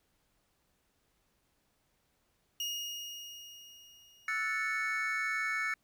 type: tone with exponential decay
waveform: 30% pulse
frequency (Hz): 2861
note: F7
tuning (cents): +41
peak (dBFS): -30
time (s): 2.6-5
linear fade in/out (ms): 2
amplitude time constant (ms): 520
type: chord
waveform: triangle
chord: F# minor seventh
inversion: third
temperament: equal with one note detuned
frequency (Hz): 1318.5 / 1469.8 / 1760 / 2217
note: E6 / F#6 / A6 / C#7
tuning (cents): 0 / -12 / 0 / 0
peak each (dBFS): -37 / -39 / -34 / -33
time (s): 4.28-5.74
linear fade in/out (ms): 2
effects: pink hiss -75 dBFS RMS until 5.83 s